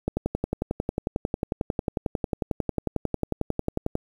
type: click train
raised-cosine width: 2 ms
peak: -11 dBFS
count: 44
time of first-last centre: 0.08-3.954 s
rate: 11.1 Hz
effects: 8-bit